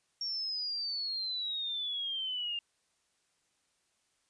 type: exponential sweep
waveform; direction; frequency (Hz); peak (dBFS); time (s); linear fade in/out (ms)
sine; down; 5550 to 2794; -33; 0.21-2.59; 2
effects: white hiss -75 dBFS RMS until 4.29 s + resampled to 22050 Hz